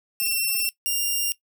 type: tone pair in turn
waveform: 5% pulse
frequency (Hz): 2703 / 2795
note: E7 / F7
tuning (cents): +43 / +1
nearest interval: minor second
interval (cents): 58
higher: second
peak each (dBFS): -13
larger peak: neither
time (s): 0.2-0.69 / 0.86-1.32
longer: first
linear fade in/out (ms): 0
effects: noise-tail reverb RT60 0.1 s tail -18 dB re dry